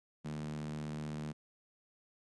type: tone with high-pass filter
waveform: sawtooth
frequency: 75.8 Hz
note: D#2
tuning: 45 cents flat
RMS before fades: -41 dBFS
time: 0.24-1.33 s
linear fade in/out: 20 ms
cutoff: 180 Hz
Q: 7
effects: resampled to 22050 Hz